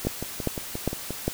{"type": "two click trains", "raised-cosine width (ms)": 2, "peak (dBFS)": [-17, -10], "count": [7, 4], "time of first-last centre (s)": [[0.05, 1.106], [0.07, 1.28]], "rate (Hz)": [5.68, 2.48], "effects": ["white hiss -37 dBFS RMS until 1.33 s"]}